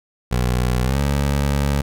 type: tone with pitch glide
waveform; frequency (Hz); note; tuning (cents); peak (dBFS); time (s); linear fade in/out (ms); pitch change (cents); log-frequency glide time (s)
20% pulse; 61.7 to 70.47; B1 to C#2; -1 to +29; -12; 0.31-1.82; 10; +230; 0.82-0.99
effects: none